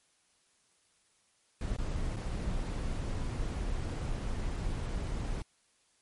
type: noise with dropouts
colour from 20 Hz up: brown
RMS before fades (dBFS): -34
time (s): 1.61-5.42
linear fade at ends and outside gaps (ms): 2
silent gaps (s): 1.765-1.785 / 2.161-2.167
effects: white hiss -70 dBFS RMS until 6.01 s + MP3 48 kbps